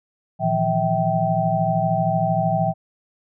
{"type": "tone cluster", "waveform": "sine", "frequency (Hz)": [115.3, 159.3, 172.3, 650, 775], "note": ["A#2", "D#3", "F3", "E5", "G5"], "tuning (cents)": [-19, 41, -23, -24, -20], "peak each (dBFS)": [-27, -25, -24, -23, -22], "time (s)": [0.39, 2.74], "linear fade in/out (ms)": 50, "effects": []}